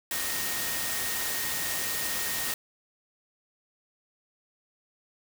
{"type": "tone in noise", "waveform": "sine", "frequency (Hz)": 1857, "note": "A#6", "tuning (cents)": -7, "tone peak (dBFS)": -38, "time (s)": [0.11, 2.54], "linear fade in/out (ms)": 2, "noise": "white", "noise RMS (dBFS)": -31, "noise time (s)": [0.11, 2.54], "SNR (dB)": -10, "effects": []}